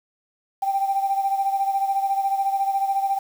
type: beating tone pair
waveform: sine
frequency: 784 / 798 Hz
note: G5 / G5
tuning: 0 / +31 cents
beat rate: 14 Hz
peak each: -20 / -26 dBFS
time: 0.62-3.19 s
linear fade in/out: 10 ms
effects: tanh soft clip ceiling -12 dBFS + 7-bit